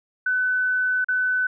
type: tone with dropouts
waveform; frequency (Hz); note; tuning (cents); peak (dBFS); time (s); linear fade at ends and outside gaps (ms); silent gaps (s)
sine; 1505; F#6; +29; -19; 0.26-1.47; 5; 1.045-1.085
effects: none